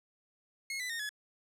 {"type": "tone with pitch steps", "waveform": "sawtooth", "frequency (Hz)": [2165, 1996.8, 1841.7, 1698.6], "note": ["C#7", "B6", "A#6", "G#6"], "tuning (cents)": [-41, 19, -21, 39], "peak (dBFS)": -32, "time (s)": [0.7, 1.092], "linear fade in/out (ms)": 2, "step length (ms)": 98, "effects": ["low-pass 12000 Hz 12 dB/octave", "11-bit"]}